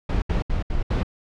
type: noise bursts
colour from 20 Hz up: brown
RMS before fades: -22 dBFS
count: 5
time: 0.09-1.032 s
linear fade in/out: 5 ms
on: 130 ms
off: 73 ms
effects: low-pass 4000 Hz 12 dB/octave